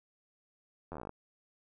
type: slowing click train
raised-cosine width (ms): 1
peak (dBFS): -28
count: 12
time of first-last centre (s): 0.92-1.094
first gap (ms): 11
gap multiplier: 1.07
effects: none